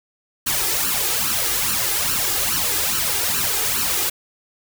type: noise with flanger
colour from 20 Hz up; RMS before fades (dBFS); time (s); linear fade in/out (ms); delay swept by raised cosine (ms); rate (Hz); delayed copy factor
white; -21; 0.46-4.1; 10; 0.69 to 2.49; 2.4; +0.75
effects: none